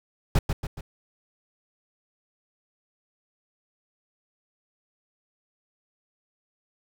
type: noise with echo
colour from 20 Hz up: brown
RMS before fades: -18 dBFS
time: 0.35-0.39 s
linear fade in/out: 5 ms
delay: 140 ms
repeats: 3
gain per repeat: -6 dB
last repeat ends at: 0.81 s
effects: none